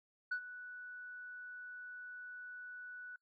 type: tone with ADSR envelope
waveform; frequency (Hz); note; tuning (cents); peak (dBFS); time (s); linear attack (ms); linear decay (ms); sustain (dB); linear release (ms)
sine; 1480; F#6; 0; -31; 0.31-3.16; 10; 78; -15; 3
effects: noise-tail reverb RT60 0.1 s tail -25 dB re dry + tanh soft clip ceiling -32 dBFS

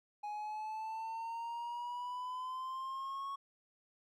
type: exponential sweep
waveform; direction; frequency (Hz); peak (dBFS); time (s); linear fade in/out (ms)
triangle; up; 830.6 to 1108.7; -37; 0.23-3.36; 10
effects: none

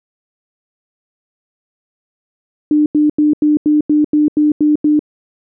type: tone bursts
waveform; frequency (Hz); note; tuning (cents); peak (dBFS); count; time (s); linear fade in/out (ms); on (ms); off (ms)
sine; 300; D4; +37; -8; 10; 2.71-4.993; 2; 150; 87
effects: none

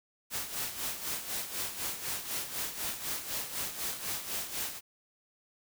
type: noise with tremolo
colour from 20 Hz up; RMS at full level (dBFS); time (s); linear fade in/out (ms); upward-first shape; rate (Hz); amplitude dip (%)
white; -34; 0.3-4.81; 50; sine; 4; 65
effects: none

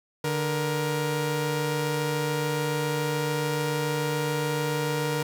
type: tone pair together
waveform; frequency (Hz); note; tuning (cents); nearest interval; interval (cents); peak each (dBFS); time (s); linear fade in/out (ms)
sawtooth; 148.2 / 471.6; D3 / A#4; +16 / +20; octave + minor sixth; 2004; -24; 0.24-5.23; 5
effects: none

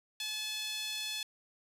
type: tone with high-pass filter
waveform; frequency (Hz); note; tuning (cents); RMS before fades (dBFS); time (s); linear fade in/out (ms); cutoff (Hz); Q
sawtooth; 861; A5; -38; -38; 0.2-1.23; 2; 3300; 2.4
effects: resampled to 32000 Hz

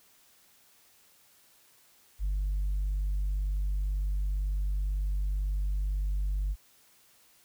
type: tone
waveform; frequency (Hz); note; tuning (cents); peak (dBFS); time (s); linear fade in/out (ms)
sine; 49; G1; 0; -25; 2.19-6.56; 50
effects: tanh soft clip ceiling -25 dBFS + white hiss -62 dBFS RMS until 7.44 s

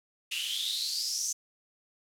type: noise with high-pass filter sweep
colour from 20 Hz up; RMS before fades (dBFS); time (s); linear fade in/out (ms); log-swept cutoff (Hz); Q
white; -32; 0.31-1.33; 10; 2700 to 6300; 9.5
effects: low-pass 11000 Hz 12 dB/octave

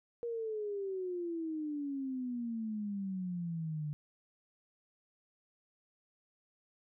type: exponential sweep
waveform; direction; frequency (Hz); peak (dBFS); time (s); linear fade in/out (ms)
sine; down; 476.3 to 146.83; -35; 0.23-3.93; 0
effects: none

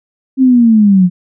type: linear sweep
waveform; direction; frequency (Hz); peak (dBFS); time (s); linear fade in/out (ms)
sine; down; 267.9 to 174.61; -4; 0.37-1.1; 50
effects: none

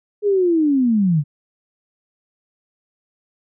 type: linear sweep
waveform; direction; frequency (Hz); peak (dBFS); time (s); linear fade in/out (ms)
sine; down; 421.5 to 137.7; -13; 0.22-1.24; 50
effects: none

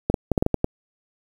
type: clicks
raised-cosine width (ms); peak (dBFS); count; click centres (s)
2; -5; 8; 0.1 / 0.142 / 0.317 / 0.378 / 0.425 / 0.464 / 0.543 / 0.644
effects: 7-bit

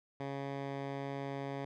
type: tone with low-pass filter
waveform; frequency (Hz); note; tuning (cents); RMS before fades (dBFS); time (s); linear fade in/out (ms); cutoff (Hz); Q
10% pulse; 138.59; C#3; 0; -40; 0.2-1.65; 2; 3000; 0.51
effects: none

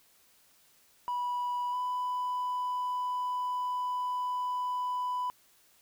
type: tone pair in turn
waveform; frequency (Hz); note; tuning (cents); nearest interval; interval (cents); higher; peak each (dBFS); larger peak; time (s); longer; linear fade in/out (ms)
triangle; 980 / 994.8; B5 / B5; -14 / +12; unison; 26; second; -27; neither; 1.08-1.73 / 1.73-5.3; second; 0
effects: tanh soft clip ceiling -25 dBFS + white hiss -64 dBFS RMS until 5.81 s

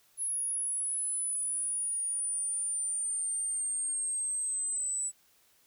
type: linear sweep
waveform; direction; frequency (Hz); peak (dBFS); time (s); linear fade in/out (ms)
sine; down; 10548 to 7902; -30; 0.17-5.12; 50
effects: white hiss -66 dBFS RMS until 5.66 s

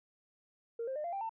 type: tone with pitch steps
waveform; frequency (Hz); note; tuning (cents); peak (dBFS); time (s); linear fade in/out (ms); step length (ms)
sine; 462.9 / 528.7 / 603.8 / 689.6 / 787.5 / 899.4; A#4 / C5 / D5 / F5 / G5 / A5; -12 / +18 / +48 / -22 / +8 / +38; -34; 0.79-1.294; 5; 84
effects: tanh soft clip ceiling -31 dBFS

